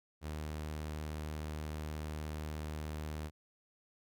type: tone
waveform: sawtooth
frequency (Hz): 76.6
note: D#2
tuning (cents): -27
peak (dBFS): -35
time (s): 0.21-3.31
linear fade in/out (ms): 50
effects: none